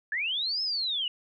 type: linear two-way sweep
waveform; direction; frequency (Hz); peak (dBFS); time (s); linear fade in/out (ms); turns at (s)
sine; up then down; 1661.2 to 5260 to 2829; -27; 0.12-1.08; 2; 0.62
effects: none